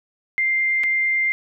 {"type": "tone with dropouts", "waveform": "sine", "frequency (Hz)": 2097, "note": "C7", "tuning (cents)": 3, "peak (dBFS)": -17, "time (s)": [0.38, 1.32], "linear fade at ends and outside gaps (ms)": 0, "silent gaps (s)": [0.835, 0.839], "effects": []}